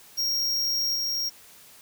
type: tone with level steps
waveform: square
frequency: 5588 Hz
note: F8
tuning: in tune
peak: -24 / -26 dBFS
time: 0.17-1.3 s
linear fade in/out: 20 ms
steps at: 0.94 s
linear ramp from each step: 20 ms
effects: white hiss -51 dBFS RMS until 1.81 s